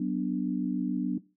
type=chord; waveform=sine; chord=B minor; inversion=second; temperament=equal with one note detuned; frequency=187.69 / 246.9 / 293.7 Hz; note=F#3 / B3 / D4; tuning=+25 / 0 / 0 cents; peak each=-31 dBFS; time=0-1.18 s; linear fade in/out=5 ms; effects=noise-tail reverb RT60 0.3 s tail -18 dB re dry